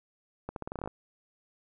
accelerating click train, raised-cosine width 1 ms, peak -22 dBFS, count 11, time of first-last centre 0.49-0.876 s, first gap 72 ms, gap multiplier 0.85, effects none

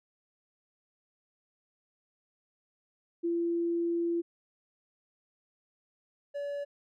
sine / triangle tone pair in turn, 340 / 571.8 Hz, F4 / D5, -46 / -46 cents, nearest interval major sixth, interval 900 cents, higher second, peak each -27 / -31 dBFS, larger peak first, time 3.23-4.22 / 6.34-6.65 s, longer first, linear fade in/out 20 ms, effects none

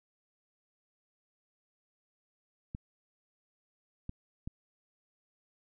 clicks, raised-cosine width 5 ms, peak -26 dBFS, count 3, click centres 2.749 / 4.094 / 4.475 s, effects none

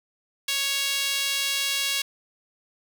sawtooth tone with high-pass filter, 554.4 Hz, C#5, in tune, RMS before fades -26 dBFS, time 0.48-2.02 s, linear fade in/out 5 ms, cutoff 3000 Hz, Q 1.5, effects none

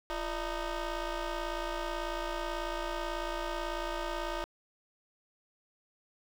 15% pulse ring-modulated tone, 314.1 Hz, D#4, 16 cents sharp, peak -24 dBFS, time 0.1-4.44 s, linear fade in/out 0 ms, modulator 285 Hz, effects low-pass 5000 Hz 12 dB/octave + 9-bit

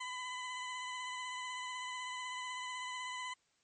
20% pulse tone with vibrato, 1005 Hz, B5, 30 cents sharp, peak -35 dBFS, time 0-3.34 s, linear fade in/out 10 ms, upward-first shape triangle, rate 16 Hz, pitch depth 29 cents each way, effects white hiss -75 dBFS RMS until 3.63 s + MP3 32 kbps

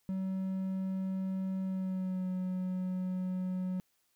triangle tone with pitch glide, 189.6 to 184.31 Hz, F#3 to F#3, +43 to -6 cents, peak -30 dBFS, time 0.09-3.8 s, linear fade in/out 0 ms, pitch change -49 cents, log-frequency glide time 1.62-2.29 s, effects white hiss -75 dBFS RMS until 4.15 s

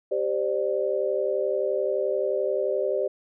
sine chord, G suspended fourth, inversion none, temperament equal with one note detuned, 392 / 523.3 / 594.8 Hz, G4 / C5 / D5, 0 / 0 / +22 cents, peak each -27 / -27 / -27 dBFS, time 0.11-3.08 s, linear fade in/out 10 ms, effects none

